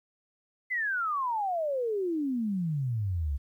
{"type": "exponential sweep", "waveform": "sine", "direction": "down", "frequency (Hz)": [2070, 66], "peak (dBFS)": -27, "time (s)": [0.7, 3.38], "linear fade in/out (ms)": 20, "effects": ["11-bit"]}